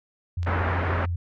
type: tone with vibrato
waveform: sine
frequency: 87.31 Hz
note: F2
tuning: in tune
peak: -24 dBFS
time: 0.37-1.16 s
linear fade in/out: 5 ms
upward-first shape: sine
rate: 13 Hz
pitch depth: 33 cents each way
type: clicks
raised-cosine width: 0.2 ms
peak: -23 / -33 dBFS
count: 2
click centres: 0.431 / 0.449 s
type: low-pass noise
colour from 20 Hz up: white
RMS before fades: -28 dBFS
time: 0.46-1.06 s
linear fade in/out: 10 ms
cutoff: 1700 Hz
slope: 24 dB/octave
effects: none